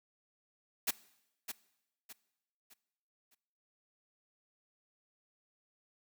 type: noise with echo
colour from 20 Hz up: white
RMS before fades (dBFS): -31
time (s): 0.87-0.91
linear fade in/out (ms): 10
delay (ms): 610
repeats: 4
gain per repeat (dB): -9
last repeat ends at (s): 3.35
effects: noise-tail reverb RT60 0.9 s tail -20 dB re dry + high-pass 150 Hz 12 dB/octave